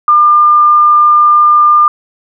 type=tone; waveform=sine; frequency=1201 Hz; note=D6; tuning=38 cents sharp; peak=-3 dBFS; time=0.08-1.88 s; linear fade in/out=2 ms; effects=none